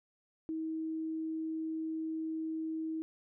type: tone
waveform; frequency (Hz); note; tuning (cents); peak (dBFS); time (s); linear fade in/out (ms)
sine; 319.3; D#4; +45; -34; 0.49-3.02; 0
effects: none